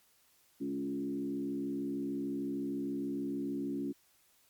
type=tone with frequency modulation; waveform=sine; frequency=280 Hz; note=C#4; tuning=18 cents sharp; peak=-33 dBFS; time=0.6-3.93 s; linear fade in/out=20 ms; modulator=66.5 Hz; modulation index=1; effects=white hiss -68 dBFS RMS until 4.49 s + MP3 96 kbps